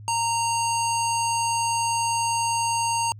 square tone with low-pass filter, 925 Hz, A#5, 14 cents flat, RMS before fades -24 dBFS, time 0.08-3.12 s, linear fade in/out 0 ms, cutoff 7900 Hz, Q 4, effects added 105 Hz sine -39 dBFS peak until 3.19 s

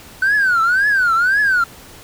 triangle tone with vibrato, 1503 Hz, F#6, 27 cents sharp, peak -9 dBFS, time 0.22-1.64 s, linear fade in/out 5 ms, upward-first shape triangle, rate 1.9 Hz, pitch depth 240 cents each way, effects tanh soft clip ceiling -8 dBFS + pink hiss -40 dBFS RMS until 2.03 s

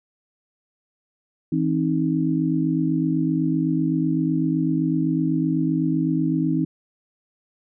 sine tone cluster, 162.2 / 265.5 / 313.4 Hz, E3 / C4 / D#4, -28 / +25 / +13 cents, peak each -23 dBFS, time 1.52-6.65 s, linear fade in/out 5 ms, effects none

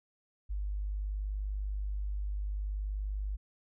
sine tone, 50.3 Hz, G1, 45 cents sharp, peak -32 dBFS, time 0.49-3.37 s, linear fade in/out 20 ms, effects none

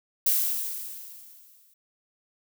violet noise with exponential decay, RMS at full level -21 dBFS, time 0.26-1.74 s, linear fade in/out 5 ms, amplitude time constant 320 ms, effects none

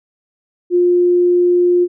sine tone, 354 Hz, F4, 23 cents sharp, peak -9 dBFS, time 0.7-1.88 s, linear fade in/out 50 ms, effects none

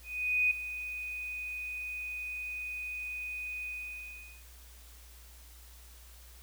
sine tone with ADSR envelope, 2489 Hz, D#7, in tune, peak -23 dBFS, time 0.03-4.44 s, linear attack 480 ms, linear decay 4 ms, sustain -13 dB, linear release 780 ms, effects added 60 Hz sine -52 dBFS peak until 6.42 s + white hiss -57 dBFS RMS until 6.42 s

